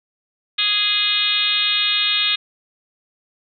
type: harmonic tone with a mistuned harmonic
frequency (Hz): 415.3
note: G#4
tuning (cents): 0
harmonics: 3 / 4 / 5 / 6 / 7 / 8 / 9 / 10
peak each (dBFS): -32 / -30 / -29 / -24 / -25 / -22 / -20 / -28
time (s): 0.58-2.36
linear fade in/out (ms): 10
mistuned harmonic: 9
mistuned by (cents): -32
effects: none